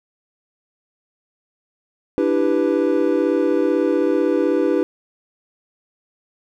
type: chord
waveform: triangle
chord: E minor seventh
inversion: third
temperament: equal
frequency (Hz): 293.7 / 329.6 / 392 / 493.9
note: D4 / E4 / G4 / B4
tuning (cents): 0 / 0 / 0 / 0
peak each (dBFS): -19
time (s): 2.18-4.83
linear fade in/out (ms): 0
effects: none